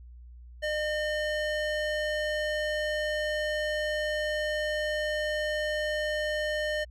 square tone with band-pass filter, 607 Hz, D#5, 43 cents flat, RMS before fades -30 dBFS, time 0.62-6.85 s, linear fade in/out 20 ms, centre 1700 Hz, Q 0.75, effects added 60 Hz sine -45 dBFS peak until 6.9 s

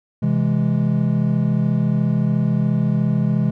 triangle chord, C augmented, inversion none, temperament equal, 130.81 / 164.81 / 207.7 Hz, C3 / E3 / G#3, 0 / 0 / 0 cents, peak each -18 dBFS, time 0.22-3.51 s, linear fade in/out 10 ms, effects none

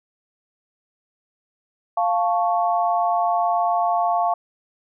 sine chord, F augmented, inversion none, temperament equal, 698.5 / 880 / 1108.7 Hz, F5 / A5 / C#6, 0 / 0 / 0 cents, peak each -19 / -24 / -25 dBFS, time 1.97-4.34 s, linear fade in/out 5 ms, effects none

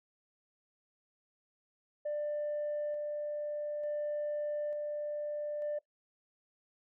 sine tone with tremolo, 593 Hz, D5, 17 cents sharp, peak -31 dBFS, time 2.05-5.79 s, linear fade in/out 10 ms, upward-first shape square, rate 0.56 Hz, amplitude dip 25%, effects noise-tail reverb RT60 0.1 s tail -21 dB re dry + tanh soft clip ceiling -30 dBFS

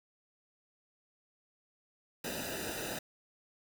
pink noise with comb filter, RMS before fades -39 dBFS, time 2.24-2.99 s, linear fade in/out 5 ms, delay 0.91 ms, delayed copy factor -0.9, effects none

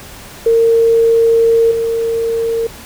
sine tone with level steps, 458.1 Hz, A#4, 30 cents flat, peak -7 / -13 dBFS, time 0.46-2.67 s, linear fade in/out 5 ms, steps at 1.71 s, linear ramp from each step 5 ms, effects pink hiss -34 dBFS RMS until 2.85 s

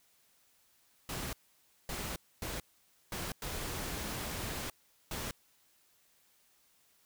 pink noise bursts at uneven times, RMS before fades -39 dBFS, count 6, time 1.09-1.33 / 1.89-2.16 / 2.42-2.6 / 3.12-3.32 / 3.42-4.7 / 5.11-5.31 s, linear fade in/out 2 ms, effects white hiss -69 dBFS RMS until 7.05 s

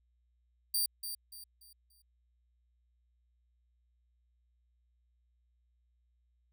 5% pulse tone with echo, 4693 Hz, D8, 2 cents flat, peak -22 dBFS, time 0.74-0.86 s, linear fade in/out 5 ms, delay 290 ms, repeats 4, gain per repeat -9 dB, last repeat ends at 2.02 s, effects added 60 Hz sine -70 dBFS peak until 6.52 s

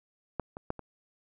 clicks, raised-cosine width 1 ms, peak -17 / -26 / -17 / -27 dBFS, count 4, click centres 0.397 / 0.569 / 0.704 / 0.793 s, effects none

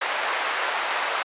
pink band-pass noise, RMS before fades -26 dBFS, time 0.01-1.23 s, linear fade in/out 10 ms, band 780 to 2400 Hz, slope 12 dB/octave, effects high-pass 400 Hz 12 dB/octave + resampled to 8000 Hz

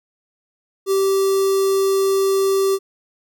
square tone with notch filter, 388.7 Hz, G4, 15 cents flat, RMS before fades -17 dBFS, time 0.86-2.79 s, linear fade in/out 50 ms, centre 2200 Hz, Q 0.6, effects none

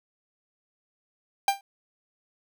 45% pulse tone with exponential decay, 793 Hz, G5, 20 cents sharp, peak -16 dBFS, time 1.48-1.61 s, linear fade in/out 2 ms, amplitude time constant 28 ms, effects none

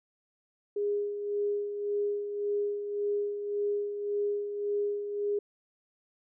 sine tone with tremolo, 410.2 Hz, G#4, 21 cents flat, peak -26 dBFS, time 0.76-5.39 s, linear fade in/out 5 ms, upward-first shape sine, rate 1.8 Hz, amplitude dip 55%, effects none

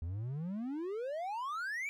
triangle exponential sweep, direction up, 78.8 to 2357 Hz, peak -34 dBFS, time 0.02-1.89 s, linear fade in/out 0 ms, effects none

